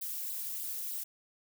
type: noise with flanger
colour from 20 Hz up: violet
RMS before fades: -38 dBFS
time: 0.01-1.04 s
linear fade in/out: 10 ms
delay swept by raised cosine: 0.22 to 3.52 ms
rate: 3.3 Hz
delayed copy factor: +0.8
effects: none